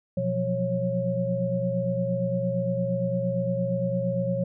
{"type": "tone cluster", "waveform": "sine", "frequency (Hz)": [123, 175.6, 184.3, 548], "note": ["B2", "F3", "F#3", "C#5"], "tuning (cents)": [-7, 10, -7, -20], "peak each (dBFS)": [-30, -29, -32, -27], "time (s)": [0.17, 4.44], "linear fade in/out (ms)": 5, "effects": []}